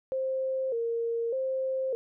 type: tone with vibrato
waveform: sine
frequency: 493.9 Hz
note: B4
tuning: in tune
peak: -27 dBFS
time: 0.12-1.95 s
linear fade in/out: 0 ms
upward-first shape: square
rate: 0.83 Hz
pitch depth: 110 cents each way
effects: none